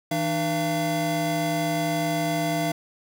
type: tone cluster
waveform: square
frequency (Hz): 162.1 / 302 / 682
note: E3 / D4 / F5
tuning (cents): -29 / +48 / -41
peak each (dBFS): -29 / -29 / -27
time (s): 0.11-2.72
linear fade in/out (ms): 5
effects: none